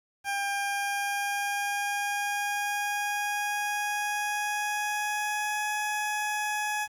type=tone with pitch glide; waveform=20% pulse; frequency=800 to 842.2 Hz; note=G5 to G#5; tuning=+35 to +24 cents; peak=-23 dBFS; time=0.24-6.88 s; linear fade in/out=50 ms; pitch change=+89 cents; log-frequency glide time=0.45-5.65 s; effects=resampled to 32000 Hz + 9-bit